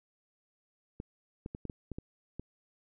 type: clicks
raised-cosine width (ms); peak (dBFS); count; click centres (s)
3; -26; 8; 1.001 / 1.461 / 1.549 / 1.653 / 1.698 / 1.917 / 1.985 / 2.396
effects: none